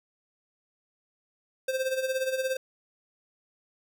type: tone with tremolo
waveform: square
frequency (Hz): 523.3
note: C5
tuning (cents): 0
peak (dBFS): -25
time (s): 1.68-2.57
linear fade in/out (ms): 5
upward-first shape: sine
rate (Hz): 17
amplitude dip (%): 65
effects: none